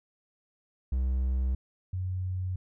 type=tone pair in turn; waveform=triangle / sine; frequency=64.3 / 92.34 Hz; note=C2 / F#2; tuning=-30 / -3 cents; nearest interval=tritone; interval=627 cents; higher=second; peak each=-23 / -29 dBFS; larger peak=first; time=0.92-1.55 / 1.93-2.56 s; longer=neither; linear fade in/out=5 ms; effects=none